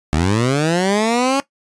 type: linear sweep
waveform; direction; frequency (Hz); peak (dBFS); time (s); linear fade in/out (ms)
15% pulse; up; 72.2 to 279.1; -8; 0.13-1.4; 0
effects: noise-tail reverb RT60 0.1 s tail -17 dB re dry + resampled to 22050 Hz